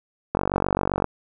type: click train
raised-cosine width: 1 ms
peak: -7 dBFS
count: 34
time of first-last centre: 0.35-1.043 s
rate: 47.6 Hz
effects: none